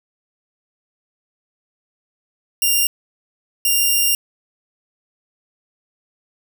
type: tone bursts at uneven times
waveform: 5% pulse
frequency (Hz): 2794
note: F7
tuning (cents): 0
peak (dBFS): -5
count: 2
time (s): 2.62-2.87 / 3.65-4.15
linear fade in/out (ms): 2
effects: none